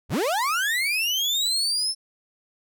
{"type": "linear sweep", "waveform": "35% pulse", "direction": "up", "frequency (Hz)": [43.65, 5340], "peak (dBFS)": -20, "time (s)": [0.09, 1.95], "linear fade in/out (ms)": 50, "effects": []}